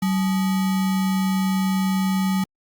sine tone with sample-and-hold, 190 Hz, F#3, 46 cents sharp, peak -18 dBFS, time 0.02-2.44 s, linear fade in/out 5 ms, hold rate 1050 Hz, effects Opus 48 kbps

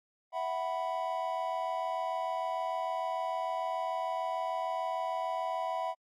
triangle chord, E suspended second, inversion none, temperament equal with one note detuned, 659.3 / 746 / 987.8 Hz, E5 / F#5 / B5, 0 / +14 / 0 cents, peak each -34 dBFS, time 0.32-5.95 s, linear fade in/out 50 ms, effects AAC 64 kbps

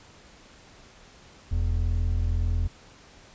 triangle tone pair together, 41.8 / 83.6 Hz, E1 / E2, +25 / +25 cents, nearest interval octave, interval 1200 cents, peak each -23 dBFS, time 1.51-2.68 s, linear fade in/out 10 ms, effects pink hiss -52 dBFS RMS until 3.34 s + resampled to 16000 Hz

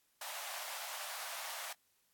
pink high-pass noise, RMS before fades -44 dBFS, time 0.21-1.73 s, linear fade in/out 5 ms, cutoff 620 Hz, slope 48 dB/octave, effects white hiss -75 dBFS RMS until 2.13 s + AAC 64 kbps

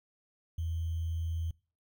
sine tone with sample-and-hold, 82.41 Hz, E2, in tune, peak -31 dBFS, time 0.58-1.51 s, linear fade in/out 5 ms, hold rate 3150 Hz, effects noise-tail reverb RT60 0.4 s tail -25 dB re dry

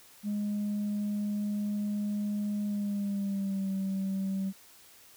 sine tone with pitch glide, 206.8 to 192.95 Hz, G#3 to G3, -7 to -27 cents, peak -27 dBFS, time 0.23-4.53 s, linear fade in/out 50 ms, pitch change -120 cents, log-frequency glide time 2.63-3.69 s, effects tanh soft clip ceiling -27 dBFS + white hiss -56 dBFS RMS until 5.16 s

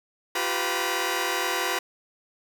10% pulse tone cluster, 350.5 / 389.3 / 502 / 961 Hz, F4 / G4 / B4 / B5, +6 / -12 / +28 / -48 cents, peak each -22 dBFS, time 0.35-1.79 s, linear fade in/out 5 ms, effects none

